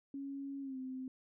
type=tone with pitch glide; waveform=sine; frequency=276.5 to 259.5 Hz; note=C#4 to C4; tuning=-4 to -14 cents; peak=-40 dBFS; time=0.14-1.08 s; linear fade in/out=2 ms; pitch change=-110 cents; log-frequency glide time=0.61-0.78 s; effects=none